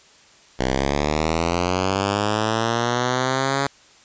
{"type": "linear sweep", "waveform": "5% pulse", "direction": "up", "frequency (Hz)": [62.4, 140], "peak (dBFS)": -8, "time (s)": [0.59, 3.67], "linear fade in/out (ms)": 5, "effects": ["white hiss -51 dBFS RMS until 4.04 s", "resampled to 16000 Hz"]}